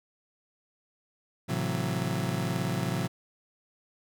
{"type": "chord", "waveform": "35% pulse", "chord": "F# half-diminished seventh", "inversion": "first", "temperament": "just", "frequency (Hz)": [111, 133.2, 166.5, 185], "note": ["A2", "C3", "E3", "F#3"], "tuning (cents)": [16, 31, 18, 0], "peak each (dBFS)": [-33, -31, -32, -32], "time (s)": [1.48, 3.08], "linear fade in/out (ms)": 20, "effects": []}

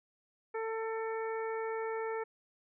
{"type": "harmonic tone", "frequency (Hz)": 446.5, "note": "A4", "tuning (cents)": 25, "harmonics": [1, 2, 3, 4, 5], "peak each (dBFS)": [-35, -41, -45, -47, -49], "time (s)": [0.54, 2.24], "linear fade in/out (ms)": 10, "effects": []}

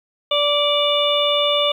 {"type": "harmonic tone with a mistuned harmonic", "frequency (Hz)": 582, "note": "D5", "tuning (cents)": -16, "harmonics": [1, 2, 4, 5, 6], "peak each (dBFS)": [-19, -24, -29, -22, -20], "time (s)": [0.31, 1.72], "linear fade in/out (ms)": 5, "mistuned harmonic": 6, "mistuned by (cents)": 25, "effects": ["8-bit"]}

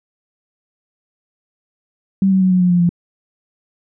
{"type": "tone with pitch steps", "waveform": "sine", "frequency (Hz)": [193.2, 189.66, 186.19, 182.78, 179.43, 176.14, 172.92], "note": ["G3", "F#3", "F#3", "F#3", "F3", "F3", "F3"], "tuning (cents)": [-25, 43, 11, -21, 47, 15, -17], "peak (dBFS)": -10, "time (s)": [2.22, 2.892], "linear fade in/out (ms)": 2, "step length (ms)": 96, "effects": []}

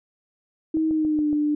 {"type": "tone with pitch glide", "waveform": "sine", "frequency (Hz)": [317.1, 297.6], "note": ["D#4", "D4"], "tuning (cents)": [33, 23], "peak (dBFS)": -19, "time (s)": [0.74, 1.55], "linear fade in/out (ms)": 5, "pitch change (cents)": -110, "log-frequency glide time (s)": [0.88, 1.3]}
{"type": "click train", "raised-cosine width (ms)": 2, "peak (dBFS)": -24, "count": 5, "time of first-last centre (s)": [0.77, 1.329], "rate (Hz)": 7.15}
{"effects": []}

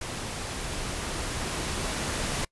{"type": "noise with level ramp", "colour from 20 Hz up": "pink", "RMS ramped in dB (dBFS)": [-35, -29], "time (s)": [0.01, 2.45], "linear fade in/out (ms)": 5, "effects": ["noise-tail reverb RT60 0.1 s tail -24 dB re dry", "resampled to 24000 Hz"]}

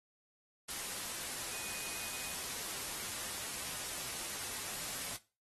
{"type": "tone in noise", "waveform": "sine", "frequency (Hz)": 2489, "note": "D#7", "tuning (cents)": 0, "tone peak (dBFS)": -50, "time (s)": [1.52, 2.33], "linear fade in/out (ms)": 10, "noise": "white", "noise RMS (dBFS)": -41, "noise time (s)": [0.68, 5.17], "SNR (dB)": -12, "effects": ["noise-tail reverb RT60 0.3 s tail -17 dB re dry", "AAC 32 kbps"]}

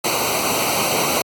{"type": "noise with comb filter", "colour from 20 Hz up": "pink", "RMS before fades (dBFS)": -20, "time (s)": [0.04, 1.22], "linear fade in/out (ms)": 5, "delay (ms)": 0.58, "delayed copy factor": -0.85, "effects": ["high-pass 100 Hz 12 dB/octave", "AAC 64 kbps"]}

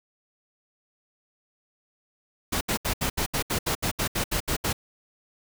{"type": "noise bursts", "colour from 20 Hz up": "pink", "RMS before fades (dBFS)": -26, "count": 14, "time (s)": [2.52, 4.73], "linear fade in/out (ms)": 10, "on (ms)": 91, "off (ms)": 72, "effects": []}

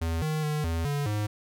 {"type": "tone with pitch steps", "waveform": "square", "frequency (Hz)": [82.4, 155, 151.2, 82.7, 143.8, 105.1], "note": ["E2", "D#3", "D#3", "E2", "D3", "G#2"], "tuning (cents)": [0, -6, -49, 6, -36, 21], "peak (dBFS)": -27, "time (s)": [0.01, 1.27], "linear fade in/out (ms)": 10, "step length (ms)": 210, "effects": []}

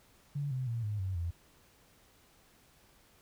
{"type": "tone with pitch steps", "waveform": "sine", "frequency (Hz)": [143.2, 129.06, 116.31, 104.83, 94.48, 85.15], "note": ["D3", "C3", "A#2", "G#2", "F#2", "F2"], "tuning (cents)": [-43, -23, -3, 17, 37, -43], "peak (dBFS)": -32, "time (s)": [0.35, 1.31], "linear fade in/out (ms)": 10, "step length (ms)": 160, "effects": ["pink hiss -64 dBFS RMS until 3.21 s"]}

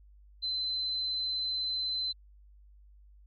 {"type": "tone", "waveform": "sine", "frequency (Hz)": 4058, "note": "B7", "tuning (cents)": 46, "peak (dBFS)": -30, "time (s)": [0.42, 2.13], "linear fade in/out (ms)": 20, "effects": ["added 50 Hz sine -54 dBFS peak until 3.26 s"]}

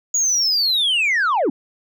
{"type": "linear sweep", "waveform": "sine", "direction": "down", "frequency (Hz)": [6840, 227.1], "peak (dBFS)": -13, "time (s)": [0.14, 1.5], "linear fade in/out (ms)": 5, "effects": ["tanh soft clip ceiling -14 dBFS"]}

